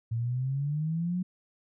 sine exponential sweep, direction up, 112.8 to 185 Hz, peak -27 dBFS, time 0.11-1.23 s, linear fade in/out 10 ms, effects none

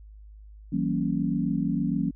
sine chord, E diminished seventh, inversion none, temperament equal with one note detuned, 164.81 / 191.3 / 233.1 / 277.2 Hz, E3 / G3 / Bb3 / Db4, 0 / -42 / 0 / 0 cents, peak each -29 dBFS, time 0.72-2.11 s, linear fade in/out 10 ms, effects added 52 Hz sine -44 dBFS peak until 2.15 s

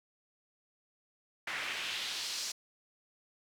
pink noise with band-pass filter sweep, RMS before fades -38 dBFS, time 1.47-2.52 s, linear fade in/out 5 ms, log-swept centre 1900 to 5700 Hz, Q 1.8, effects none

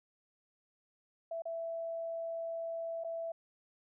sine tone with dropouts, 663 Hz, E5, 10 cents sharp, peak -36 dBFS, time 1.31-3.32 s, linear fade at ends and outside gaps 5 ms, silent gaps 1.421-1.454 / 3.038-3.045 s, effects none

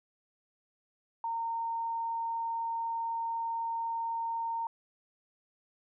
sine tone, 918 Hz, A#5, 27 cents flat, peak -31 dBFS, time 1.24-4.67 s, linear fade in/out 2 ms, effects none

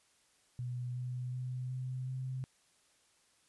sine tone with pitch steps, 123.47 / 125.05 / 126.65 / 128.27 / 129.91 Hz, B2 / B2 / B2 / C3 / C3, 0 / +22 / +44 / -34 / -12 cents, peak -36 dBFS, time 0.59-2.44 s, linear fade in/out 0 ms, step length 370 ms, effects white hiss -70 dBFS RMS until 3.48 s + resampled to 24000 Hz

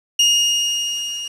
30% pulse tone with level ramp, 2852 Hz, F7, 36 cents sharp, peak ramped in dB -8 to -23 dBFS, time 0.19-1.28 s, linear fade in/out 5 ms, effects resampled to 24000 Hz + 7-bit

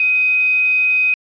sine tone with quantisation, 2512 Hz, D#7, 16 cents sharp, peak -12 dBFS, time 0-1.14 s, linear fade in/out 2 ms, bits 5, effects resampled to 11025 Hz

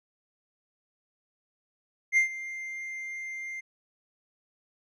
triangle tone with ADSR envelope, 2099 Hz, C7, 5 cents sharp, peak -16 dBFS, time 2.12-3.61 s, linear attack 51 ms, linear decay 110 ms, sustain -17 dB, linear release 16 ms, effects resampled to 22050 Hz

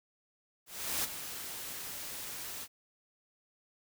white noise with ADSR envelope, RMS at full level -32 dBFS, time 0.66-2.68 s, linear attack 380 ms, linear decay 18 ms, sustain -10 dB, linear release 55 ms, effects none

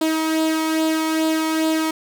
sawtooth tone with flanger, 317.8 Hz, D#4, 37 cents sharp, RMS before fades -20 dBFS, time 0.01-1.91 s, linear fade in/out 5 ms, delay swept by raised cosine 0.24 to 0.93 ms, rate 2.4 Hz, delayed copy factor +0.5, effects none

